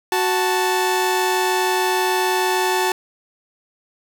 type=tone pair together; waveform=sawtooth; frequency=370.5 / 880 Hz; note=F#4 / A5; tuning=+2 / 0 cents; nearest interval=octave + minor third; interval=1498 cents; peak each=-16 dBFS; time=0.12-2.92 s; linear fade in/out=2 ms; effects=none